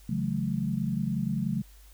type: chord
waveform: sine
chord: F# minor seventh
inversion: second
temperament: equal with one note detuned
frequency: 138.59 / 164.81 / 185 / 215.5 Hz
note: C#3 / E3 / F#3 / A3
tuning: 0 / 0 / 0 / -36 cents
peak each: -32 / -35 / -31 / -31 dBFS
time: 0.09-1.62 s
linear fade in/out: 5 ms
effects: added 50 Hz sine -50 dBFS peak until 1.93 s + white hiss -59 dBFS RMS until 1.93 s